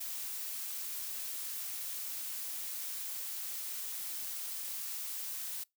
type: noise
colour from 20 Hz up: blue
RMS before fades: -40 dBFS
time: 0-5.64 s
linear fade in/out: 10 ms
effects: noise-tail reverb RT60 0.2 s tail -25 dB re dry